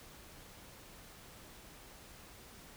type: silence
effects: pink hiss -55 dBFS RMS until 2.76 s